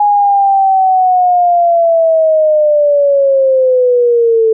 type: linear sweep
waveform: sine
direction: down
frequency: 830.6 to 440 Hz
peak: -6 dBFS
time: 0-4.53 s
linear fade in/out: 5 ms
effects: none